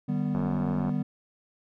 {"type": "chord", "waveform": "triangle", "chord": "Eb augmented", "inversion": "none", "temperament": "equal with one note detuned", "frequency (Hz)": [151.92, 196, 246.9], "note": ["Eb3", "G3", "B3"], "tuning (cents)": [-41, 0, 0], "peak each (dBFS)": -28, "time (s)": [0.08, 1.03], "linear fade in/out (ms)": 10}
{"type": "click train", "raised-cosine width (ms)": 1, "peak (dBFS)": -22, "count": 51, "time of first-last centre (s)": [0.35, 0.894], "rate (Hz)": 91.9}
{"effects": []}